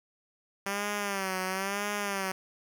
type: tone with vibrato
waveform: 5% pulse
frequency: 196 Hz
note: G3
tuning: in tune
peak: -19 dBFS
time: 0.66-2.32 s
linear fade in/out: 5 ms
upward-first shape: sine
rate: 1 Hz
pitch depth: 90 cents each way
effects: none